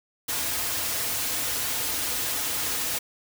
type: noise with comb filter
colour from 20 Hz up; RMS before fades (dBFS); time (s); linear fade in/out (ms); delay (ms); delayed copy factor
white; -28; 0.28-2.99; 10; 5.2; -0.65
effects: none